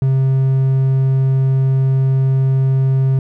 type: tone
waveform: triangle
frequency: 133.3 Hz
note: C3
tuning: 33 cents sharp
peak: -9 dBFS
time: 0.02-3.19 s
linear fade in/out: 2 ms
effects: none